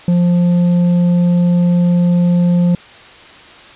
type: tone with tanh clipping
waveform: triangle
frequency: 175.3 Hz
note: F3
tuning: 7 cents sharp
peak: -10 dBFS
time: 0.08-2.75 s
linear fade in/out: 2 ms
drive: 10 dB
effects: white hiss -38 dBFS RMS until 3.75 s + resampled to 8000 Hz